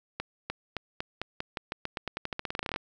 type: accelerating click train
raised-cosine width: 0.3 ms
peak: -16 dBFS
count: 25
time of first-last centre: 0.2-2.761 s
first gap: 300 ms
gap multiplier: 0.89
effects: none